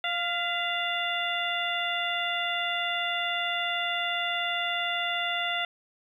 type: harmonic tone with a mistuned harmonic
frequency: 698.5 Hz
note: F5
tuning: in tune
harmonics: 1 / 2 / 3 / 4 / 5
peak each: -33 / -33 / -33 / -33 / -33 dBFS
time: 0.04-5.65 s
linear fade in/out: 2 ms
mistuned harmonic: 3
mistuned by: -53 cents
effects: 10-bit